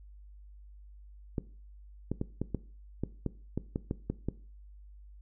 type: clicks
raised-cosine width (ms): 3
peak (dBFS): -18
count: 12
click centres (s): 1.382 / 2.116 / 2.214 / 2.416 / 2.547 / 3.036 / 3.263 / 3.576 / 3.759 / 3.911 / 4.1 / 4.286
effects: noise-tail reverb RT60 0.4 s tail -18 dB re dry + added 50 Hz sine -49 dBFS peak until 5.21 s